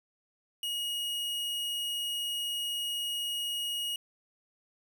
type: tone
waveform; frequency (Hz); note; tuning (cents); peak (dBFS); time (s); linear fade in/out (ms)
45% pulse; 2884; F#7; -45; -31; 0.63-3.96; 2
effects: none